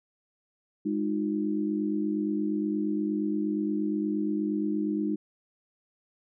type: tone cluster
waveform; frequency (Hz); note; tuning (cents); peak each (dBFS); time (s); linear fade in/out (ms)
sine; 206.5 / 308.7 / 357.2; G#3 / D#4 / F4; -10 / -14 / +39; -30 / -28 / -35; 0.85-5.16; 10
effects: none